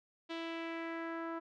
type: tone with low-pass filter sweep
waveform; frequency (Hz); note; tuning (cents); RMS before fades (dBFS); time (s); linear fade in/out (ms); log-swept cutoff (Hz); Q
sawtooth; 330.7; E4; +6; -41; 0.29-1.4; 20; 3500 to 1300; 2.2
effects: none